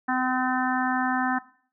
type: harmonic tone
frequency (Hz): 255.6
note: C4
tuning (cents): -40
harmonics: 1 / 3 / 4 / 5 / 6 / 7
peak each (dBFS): -27 / -27 / -31 / -32 / -31 / -31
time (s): 0.08-1.39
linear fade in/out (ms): 10
effects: noise-tail reverb RT60 0.5 s tail -19 dB re dry